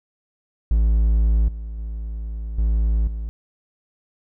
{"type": "tone with level steps", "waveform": "triangle", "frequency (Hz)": 55, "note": "A1", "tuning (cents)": 0, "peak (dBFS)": [-12, -26, -24, -14, -23], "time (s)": [0.71, 3.29], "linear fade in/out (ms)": 0, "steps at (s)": [1.48, 1.78, 2.58, 3.07], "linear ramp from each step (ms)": 5, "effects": []}